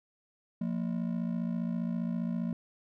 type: ring-modulated tone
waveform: triangle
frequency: 203.8 Hz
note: G#3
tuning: 32 cents flat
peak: -25 dBFS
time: 0.61-2.53 s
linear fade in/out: 2 ms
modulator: 27.5 Hz
effects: none